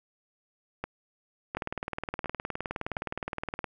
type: two click trains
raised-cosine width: 0.5 ms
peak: -17 / -17 dBFS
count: 41 / 4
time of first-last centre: 1.57-3.643 / 0.84-2.968 s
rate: 19.3 / 1.41 Hz
effects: none